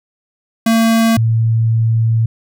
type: tone pair in turn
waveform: square / sine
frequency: 226.5 / 113.25 Hz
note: A#3 / A#2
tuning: -50 / -50 cents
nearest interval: octave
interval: 1200 cents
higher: first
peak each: -10 dBFS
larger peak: neither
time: 0.66-1.17 / 1.17-2.26 s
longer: second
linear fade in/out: 5 ms
effects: none